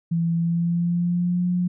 sine tone with pitch glide, 167.5 to 178.49 Hz, E3 to F3, +28 to +38 cents, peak -19 dBFS, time 0.11-1.68 s, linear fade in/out 10 ms, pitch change +110 cents, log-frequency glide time 0.35-1.46 s, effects none

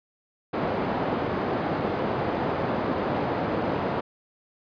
white band-pass noise, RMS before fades -27 dBFS, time 0.53-4.01 s, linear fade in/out 10 ms, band 110 to 710 Hz, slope 12 dB/octave, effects resampled to 11025 Hz

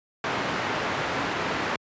white low-pass noise, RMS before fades -28 dBFS, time 0.24-1.76 s, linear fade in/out 2 ms, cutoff 1700 Hz, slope 12 dB/octave, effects high-pass 100 Hz 12 dB/octave + resampled to 16000 Hz

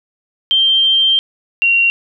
sine tone pair in turn, 3153 / 2752 Hz, G7 / F7, +9 / -26 cents, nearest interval major second, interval 235 cents, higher first, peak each -9 dBFS, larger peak neither, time 0.51-1.19 / 1.62-1.9 s, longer first, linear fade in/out 0 ms, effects none

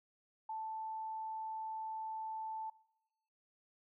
sine tone, 880 Hz, A5, in tune, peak -39 dBFS, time 0.49-2.7 s, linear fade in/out 5 ms, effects noise-tail reverb RT60 0.9 s tail -22 dB re dry

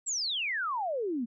sine exponential sweep, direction down, 7870 to 220 Hz, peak -29 dBFS, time 0.06-1.26 s, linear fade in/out 20 ms, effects none

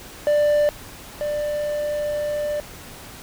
triangle tone pair in turn, 591 / 593.1 Hz, D5 / D5, +11 / +17 cents, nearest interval unison, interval 6 cents, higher second, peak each -13 / -20 dBFS, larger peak first, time 0.27-0.69 / 1.21-2.6 s, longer second, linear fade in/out 0 ms, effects pink hiss -40 dBFS RMS until 3.22 s

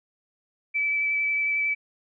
sine tone with vibrato, 2308 Hz, D7, 31 cents flat, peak -22 dBFS, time 0.74-1.75 s, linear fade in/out 20 ms, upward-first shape sine, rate 11 Hz, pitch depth 12 cents each way, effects none

